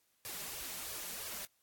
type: noise with flanger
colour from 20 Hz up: white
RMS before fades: -43 dBFS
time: 0.25-1.45 s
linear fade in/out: 0 ms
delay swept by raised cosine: 1.7 to 5.1 ms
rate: 3 Hz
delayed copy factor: +0.7
effects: white hiss -75 dBFS RMS until 1.62 s + AAC 64 kbps